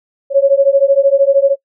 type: beating tone pair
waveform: sine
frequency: 546 / 559 Hz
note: C#5 / C#5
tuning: -26 / +14 cents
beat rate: 13 Hz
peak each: -10 dBFS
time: 0.3-1.56 s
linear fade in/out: 50 ms
effects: noise-tail reverb RT60 0.1 s tail -24 dB re dry